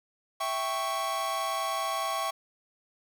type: chord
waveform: 45% pulse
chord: C# diminished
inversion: first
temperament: equal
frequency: 659.3 / 784 / 1108.7 Hz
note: E5 / G5 / C#6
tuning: 0 / 0 / 0 cents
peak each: -35 / -35 / -31 dBFS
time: 0.4-2.31 s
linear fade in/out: 10 ms
effects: none